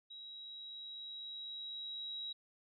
sine tone with level ramp, 3852 Hz, B7, 44 cents flat, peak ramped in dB -48 to -40 dBFS, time 0.1-2.33 s, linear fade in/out 10 ms, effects none

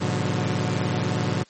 sawtooth chord, G# half-diminished seventh, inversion none, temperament equal with one note detuned, 103.83 / 123.47 / 146.83 / 180.77 Hz, G#2 / B2 / D3 / F#3, 0 / 0 / 0 / -40 cents, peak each -24 dBFS, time 0-1.44 s, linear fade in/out 20 ms, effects white hiss -55 dBFS RMS until 1.49 s + MP3 32 kbps

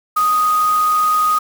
sine tone in noise, 1244.5 Hz, D#6, in tune, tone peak -12 dBFS, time 0.16-1.39 s, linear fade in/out 10 ms, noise white, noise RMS -30 dBFS, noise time 0.16-1.39 s, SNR +15 dB, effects none

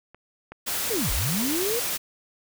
clicks, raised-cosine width 0.5 ms, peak -32 / -24 / -24 dBFS, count 3, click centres 0.146 / 0.52 / 0.682 s
white noise, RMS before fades -28 dBFS, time 0.66-1.98 s, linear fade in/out 20 ms
sine linear two-way sweep, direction down then up, 493.9 to 32.7 to 493.9 Hz, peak -25 dBFS, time 0.9-1.8 s, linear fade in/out 10 ms, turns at 1.12 s
effects none

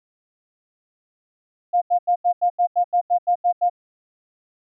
sine tone bursts, 707 Hz, F5, 21 cents sharp, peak -14 dBFS, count 12, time 1.73-3.698 s, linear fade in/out 20 ms, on 87 ms, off 84 ms, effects none

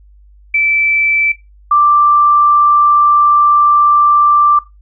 sine tone pair in turn, 2322 / 1177.2 Hz, D7 / D6, -20 / +4 cents, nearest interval octave, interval 1176 cents, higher first, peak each -9 / -6 dBFS, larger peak second, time 0.54-1.32 / 1.71-4.59 s, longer second, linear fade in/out 5 ms, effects noise-tail reverb RT60 0.2 s tail -17 dB re dry + added 50 Hz sine -40 dBFS peak until 4.81 s

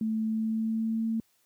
sine tone with pitch glide, 220 to 224.6 Hz, A3 to A3, 0 to +36 cents, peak -26 dBFS, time 0.01-1.2 s, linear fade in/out 2 ms, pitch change +36 cents, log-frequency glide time 0.26-1.05 s, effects white hiss -69 dBFS RMS until 1.45 s + high-pass 60 Hz 12 dB/octave

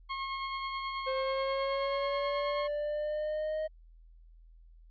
sawtooth tone with tremolo, 1081 Hz, C#6, 44 cents flat, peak -29 dBFS, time 0.09-2.68 s, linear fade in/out 20 ms, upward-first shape sine, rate 9.3 Hz, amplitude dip 30%
triangle linear sweep, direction up, 523.3 to 626 Hz, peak -29 dBFS, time 1.06-3.68 s, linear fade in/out 20 ms
effects added 41 Hz sine -53 dBFS peak until 4.9 s + resampled to 11025 Hz

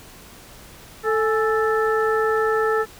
harmonic tone with a mistuned harmonic, 440 Hz, A4, in tune, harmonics 1 / 2 / 3 / 4, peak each -19 / -28 / -24 / -27 dBFS, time 1.03-2.86 s, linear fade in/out 50 ms, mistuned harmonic 2, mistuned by -78 cents, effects pink hiss -44 dBFS RMS until 2.99 s

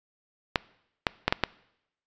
clicks, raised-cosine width 0.3 ms, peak -5 dBFS, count 5, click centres 0.558 / 1.068 / 1.28 / 1.325 / 1.437 s, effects noise-tail reverb RT60 0.8 s tail -22 dB re dry + resampled to 16000 Hz

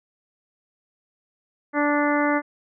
harmonic tone, 292.4 Hz, D4, 7 cents flat, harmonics 1 / 2 / 3 / 4 / 5 / 6 / 7, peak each -22 / -25 / -27 / -28 / -29 / -30 / -30 dBFS, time 1.73-2.42 s, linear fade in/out 50 ms, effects none

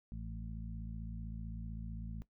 harmonic tone with a mistuned harmonic, 55.7 Hz, A1, 22 cents sharp, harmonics 1 / 2 / 3 / 4, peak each -43 / -48 / -49 / -50 dBFS, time 0.12-2.22 s, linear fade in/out 0 ms, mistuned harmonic 4, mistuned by -19 cents, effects noise-tail reverb RT60 0.1 s tail -17 dB re dry

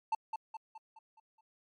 triangle tone with echo, 886 Hz, A5, 12 cents sharp, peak -26 dBFS, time 0.12-0.15 s, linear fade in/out 5 ms, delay 210 ms, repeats 6, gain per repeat -6 dB, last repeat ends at 1.41 s, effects MP3 48 kbps

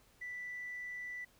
sine tone, 1975.5 Hz, B6, in tune, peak -40 dBFS, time 0.21-1.25 s, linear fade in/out 10 ms, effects tanh soft clip ceiling -36 dBFS + pink hiss -67 dBFS RMS until 1.39 s

